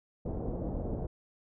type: low-pass noise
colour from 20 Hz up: pink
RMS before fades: -35 dBFS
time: 0.25-1.07 s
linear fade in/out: 10 ms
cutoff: 630 Hz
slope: 24 dB/octave
effects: none